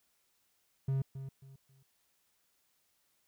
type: tone with echo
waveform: triangle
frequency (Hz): 134.8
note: C#3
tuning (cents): -48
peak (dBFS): -27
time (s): 0.88-1.02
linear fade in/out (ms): 5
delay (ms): 270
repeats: 3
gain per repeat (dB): -11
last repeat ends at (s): 1.83
effects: white hiss -75 dBFS RMS until 3.27 s